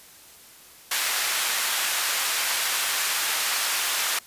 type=high-pass noise; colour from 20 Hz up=pink; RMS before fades=-25 dBFS; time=0.91-4.19 s; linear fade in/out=5 ms; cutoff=1300 Hz; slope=12 dB/octave; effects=white hiss -49 dBFS RMS until 4.26 s + resampled to 32000 Hz